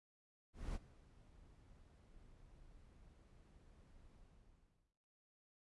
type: noise with ADSR envelope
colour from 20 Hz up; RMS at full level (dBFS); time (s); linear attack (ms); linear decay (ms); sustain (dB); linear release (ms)
brown; -42; 0.53-4.94; 220; 31; -22; 790
effects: noise-tail reverb RT60 1.0 s tail -17 dB re dry + resampled to 24000 Hz